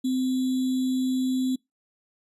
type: tone with sample-and-hold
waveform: sine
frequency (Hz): 257.8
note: C4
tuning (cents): -26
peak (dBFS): -22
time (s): 0.04-1.56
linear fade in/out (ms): 10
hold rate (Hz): 3675
effects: noise-tail reverb RT60 0.2 s tail -26 dB re dry + resampled to 32000 Hz